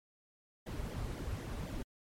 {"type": "noise with flanger", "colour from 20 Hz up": "brown", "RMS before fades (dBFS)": -40, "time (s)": [0.66, 1.83], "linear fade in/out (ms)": 10, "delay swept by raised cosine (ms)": [0.73, 6.23], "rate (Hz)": 3.9, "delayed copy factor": -1, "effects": ["MP3 64 kbps"]}